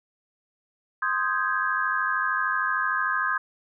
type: chord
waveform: sine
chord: Ab major seventh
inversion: first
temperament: equal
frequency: 1046.5 / 1244.5 / 1568 / 1661.2 Hz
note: C6 / Eb6 / G6 / Ab6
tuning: 0 / 0 / 0 / 0 cents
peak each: -29 / -28 / -28 / -28 dBFS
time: 1.02-3.38 s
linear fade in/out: 5 ms
effects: none